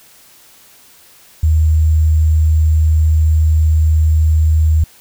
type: tone with sample-and-hold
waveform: sine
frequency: 78.5 Hz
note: D#2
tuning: 16 cents sharp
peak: -8 dBFS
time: 1.43-4.84 s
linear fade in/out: 5 ms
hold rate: 7350 Hz
effects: white hiss -45 dBFS RMS until 5 s